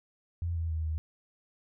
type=tone with pitch steps; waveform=sine; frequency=85.3 / 82.4 / 79.8 / 78.7 Hz; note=F2 / E2 / D#2 / D#2; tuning=-40 / 0 / +44 / +20 cents; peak=-29 dBFS; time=0.42-0.98 s; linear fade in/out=0 ms; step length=140 ms; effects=none